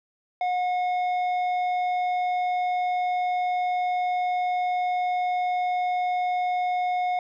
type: tone with tanh clipping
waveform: triangle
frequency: 724 Hz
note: F#5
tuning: 38 cents flat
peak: -24 dBFS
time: 0.41-7.19 s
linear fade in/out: 2 ms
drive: 12 dB
effects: none